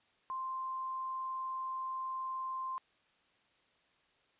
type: tone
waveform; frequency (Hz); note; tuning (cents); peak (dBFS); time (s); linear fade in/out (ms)
sine; 1046.5; C6; 0; -36; 0.3-2.78; 0
effects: white hiss -71 dBFS RMS until 4.39 s + resampled to 8000 Hz